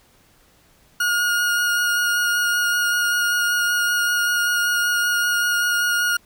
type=tone with vibrato; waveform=40% pulse; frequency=1434 Hz; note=F6; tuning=45 cents sharp; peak=-17 dBFS; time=1-6.17 s; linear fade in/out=5 ms; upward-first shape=sine; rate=5.2 Hz; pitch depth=11 cents each way; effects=pink hiss -56 dBFS RMS until 6.25 s